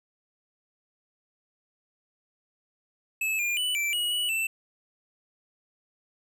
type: tone with pitch steps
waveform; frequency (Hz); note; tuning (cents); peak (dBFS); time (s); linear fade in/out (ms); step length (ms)
square; 2603 / 2408 / 2975 / 2337 / 2906 / 2941 / 2666; E7 / D7 / F#7 / D7 / F#7 / F#7 / E7; -22 / +43 / +9 / -9 / -32 / -11 / +19; -26; 3.21-4.47; 5; 180
effects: none